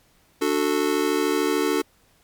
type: chord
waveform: square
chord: D major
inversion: none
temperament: just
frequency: 293.7 / 367.1 / 440.5 Hz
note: D4 / F#4 / A4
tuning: 0 / -14 / +2 cents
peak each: -25 dBFS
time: 0.41-1.82 s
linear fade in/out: 10 ms
effects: pink hiss -60 dBFS RMS until 2.23 s + MP3 96 kbps